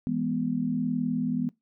sine chord, E major, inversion none, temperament equal with one note detuned, 166.34 / 207.7 / 246.9 Hz, E3 / G#3 / B3, +16 / 0 / 0 cents, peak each -32 / -31 / -27 dBFS, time 0.07-1.49 s, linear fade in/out 0 ms, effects noise-tail reverb RT60 0.2 s tail -23 dB re dry

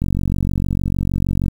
click train, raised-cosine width 5 ms, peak -7 dBFS, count 69, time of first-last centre 0.02-1.482 s, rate 46.5 Hz, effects 7-bit

